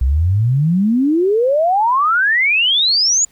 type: exponential sweep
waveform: sine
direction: up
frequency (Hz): 60.8 to 7040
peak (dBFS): -11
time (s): 0.01-3.25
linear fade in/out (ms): 5
effects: pink hiss -54 dBFS RMS until 3.31 s